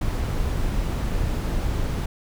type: noise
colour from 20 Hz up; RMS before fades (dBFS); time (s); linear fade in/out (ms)
brown; -24; 0.01-2.06; 5
effects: none